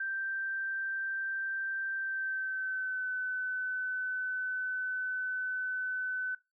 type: tone with pitch glide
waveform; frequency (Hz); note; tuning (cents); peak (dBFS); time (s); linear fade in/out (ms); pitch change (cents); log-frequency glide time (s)
sine; 1568 to 1511.1; G6 to F#6; 0 to +36; -32; 0-6.35; 5; -64; 1.96-3.09
effects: noise-tail reverb RT60 0.2 s tail -17 dB re dry